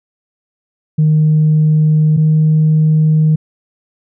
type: tone pair in turn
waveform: sine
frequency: 154.4 / 155.65 Hz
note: D#3 / D#3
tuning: -13 / +1 cents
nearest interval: unison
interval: 14 cents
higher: second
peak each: -6 dBFS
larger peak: neither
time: 0.98-2.17 / 2.17-3.36 s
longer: neither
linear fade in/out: 10 ms
effects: tanh soft clip ceiling -4 dBFS